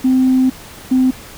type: tone pair in turn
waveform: sine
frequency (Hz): 258.8 / 257.9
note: C4 / C4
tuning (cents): -19 / -25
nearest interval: unison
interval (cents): 6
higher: first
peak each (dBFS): -8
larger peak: neither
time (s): 0.04-0.5 / 0.91-1.11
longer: first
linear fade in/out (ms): 10
effects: tanh soft clip ceiling -5 dBFS + pink hiss -36 dBFS RMS until 1.37 s